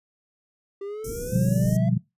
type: exponential sweep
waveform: triangle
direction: up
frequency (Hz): 392 to 677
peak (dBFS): -29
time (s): 0.81-1.89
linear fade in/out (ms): 5
type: band-stop noise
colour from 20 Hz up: pink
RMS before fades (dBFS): -35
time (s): 1.04-1.77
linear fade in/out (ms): 5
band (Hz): 480 to 5400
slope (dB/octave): 96
type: chord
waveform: sine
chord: G dominant seventh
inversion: first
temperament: just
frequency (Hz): 122.5 / 147 / 176.4 / 196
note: B2 / D3 / F3 / G3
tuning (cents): -14 / +2 / +18 / 0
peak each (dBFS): -23 / -28 / -23 / -26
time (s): 1.32-1.98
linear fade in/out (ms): 10
effects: noise-tail reverb RT60 0.2 s tail -20 dB re dry + resampled to 32000 Hz